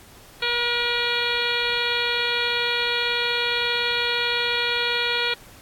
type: harmonic tone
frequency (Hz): 478.3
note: A#4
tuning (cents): +44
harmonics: 1 / 2 / 3 / 4 / 5 / 6 / 7 / 8 / 9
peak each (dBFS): -30 / -32 / -28 / -31 / -27 / -33 / -28 / -30 / -31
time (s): 0.42-5.34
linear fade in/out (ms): 5
effects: pink hiss -48 dBFS RMS until 5.61 s + AAC 64 kbps